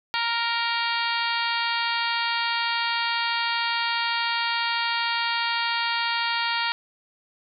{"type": "harmonic tone with a mistuned harmonic", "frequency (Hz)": 466.2, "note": "A#4", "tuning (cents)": 0, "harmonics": [2, 3, 4, 5, 6, 7, 8, 9, 10], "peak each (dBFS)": [-28, -30, -31, -32, -33, -33, -34, -35, -35], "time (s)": [0.14, 6.72], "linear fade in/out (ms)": 0, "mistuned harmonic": 10, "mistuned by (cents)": -32, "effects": []}